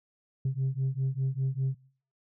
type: beating tone pair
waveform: sine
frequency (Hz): 130.81 / 135.81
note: C3 / C#3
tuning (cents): 0 / -35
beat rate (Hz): 5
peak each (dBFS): -28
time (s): 0.45-1.75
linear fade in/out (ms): 5
effects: noise-tail reverb RT60 0.5 s tail -22 dB re dry + tanh soft clip ceiling -23 dBFS